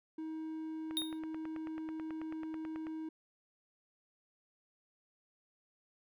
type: tone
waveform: triangle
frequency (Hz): 316.8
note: D#4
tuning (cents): +31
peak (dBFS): -37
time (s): 0.18-3.09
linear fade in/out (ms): 5
type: click train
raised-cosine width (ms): 0.5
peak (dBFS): -33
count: 19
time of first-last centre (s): 0.91-2.869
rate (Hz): 9.19
type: tone with exponential decay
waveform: square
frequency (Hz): 3707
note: A#7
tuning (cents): -10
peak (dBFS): -30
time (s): 0.97-1.19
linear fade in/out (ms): 0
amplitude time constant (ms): 47
effects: none